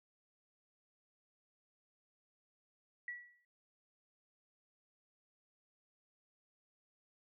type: tone with exponential decay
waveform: sine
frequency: 1940 Hz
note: B6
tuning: 31 cents flat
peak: -38 dBFS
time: 3.08-3.45 s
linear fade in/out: 2 ms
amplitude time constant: 79 ms
effects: none